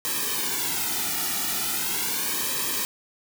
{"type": "noise with flanger", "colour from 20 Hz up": "white", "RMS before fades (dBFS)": -27, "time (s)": [0.05, 2.85], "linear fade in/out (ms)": 0, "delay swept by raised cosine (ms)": [1.4, 1.91], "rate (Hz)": 0.39, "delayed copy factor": -0.95, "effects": []}